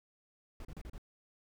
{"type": "noise bursts", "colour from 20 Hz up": "brown", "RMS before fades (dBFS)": -45, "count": 5, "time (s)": [0.6, 0.981], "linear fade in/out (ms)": 2, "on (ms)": 49, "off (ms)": 34, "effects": []}